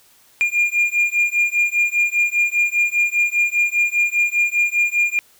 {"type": "beating tone pair", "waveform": "triangle", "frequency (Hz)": [2409, 2414], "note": ["D7", "D7"], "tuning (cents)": [43, 47], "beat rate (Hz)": 5, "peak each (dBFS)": -17, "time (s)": [0.41, 5.19], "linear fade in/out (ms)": 0, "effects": ["white hiss -53 dBFS RMS until 5.39 s"]}